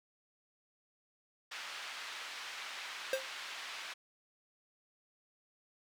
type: band-pass noise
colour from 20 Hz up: pink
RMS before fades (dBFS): -45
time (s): 1.51-3.94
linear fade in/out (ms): 10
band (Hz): 1400 to 4200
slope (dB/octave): 12
type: tone with exponential decay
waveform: square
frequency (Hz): 530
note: C5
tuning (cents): +22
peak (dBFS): -28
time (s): 3.13-3.28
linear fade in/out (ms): 2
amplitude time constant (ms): 31
effects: none